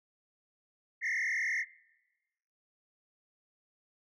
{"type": "tone with frequency modulation", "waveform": "sine", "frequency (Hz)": 1975.5, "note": "B6", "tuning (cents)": 0, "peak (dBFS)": -27, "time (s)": [1.01, 1.65], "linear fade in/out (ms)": 50, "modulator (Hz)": 40.2, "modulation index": 4.7, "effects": ["noise-tail reverb RT60 1.0 s tail -21 dB re dry", "tanh soft clip ceiling -29 dBFS"]}